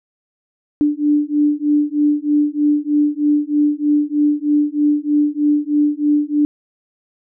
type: beating tone pair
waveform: sine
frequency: 293.7 / 296.9 Hz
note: D4 / D4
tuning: 0 / +19 cents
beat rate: 3.2 Hz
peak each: -16 dBFS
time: 0.81-6.45 s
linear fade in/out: 0 ms
effects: none